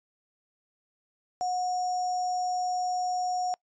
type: tone with sample-and-hold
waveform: sine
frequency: 729 Hz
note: F#5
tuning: 26 cents flat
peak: -26 dBFS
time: 1.41-3.54 s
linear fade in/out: 0 ms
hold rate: 6300 Hz
effects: noise-tail reverb RT60 0.1 s tail -26 dB re dry + resampled to 16000 Hz